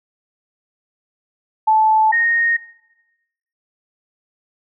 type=tone pair in turn; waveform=sine; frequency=872 / 1857.3 Hz; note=A5 / A#6; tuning=-16 / -7 cents; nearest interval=octave + minor second; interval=1309 cents; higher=second; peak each=-10 / -13 dBFS; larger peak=first; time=1.67-2.12 / 2.12-2.57 s; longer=neither; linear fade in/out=10 ms; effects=noise-tail reverb RT60 1.0 s tail -20 dB re dry